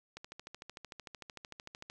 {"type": "click train", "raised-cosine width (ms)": 0.2, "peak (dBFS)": -28, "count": 24, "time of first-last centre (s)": [0.17, 1.899], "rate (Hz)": 13.3, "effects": []}